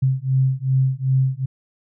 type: beating tone pair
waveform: sine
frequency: 130.81 / 133.41 Hz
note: C3 / C3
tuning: 0 / +34 cents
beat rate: 2.6 Hz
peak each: -19 dBFS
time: 0.02-1.46 s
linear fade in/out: 10 ms
effects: none